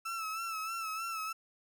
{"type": "tone with vibrato", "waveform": "35% pulse", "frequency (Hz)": 1318.5, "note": "E6", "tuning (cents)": 0, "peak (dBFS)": -34, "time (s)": [0.05, 1.33], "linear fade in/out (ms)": 10, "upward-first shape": "sine", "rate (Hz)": 3.2, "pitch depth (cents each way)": 51, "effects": []}